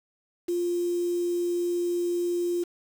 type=tone with quantisation; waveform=sine; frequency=349.2 Hz; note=F4; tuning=in tune; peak=-24 dBFS; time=0.48-2.64 s; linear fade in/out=10 ms; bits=7; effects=none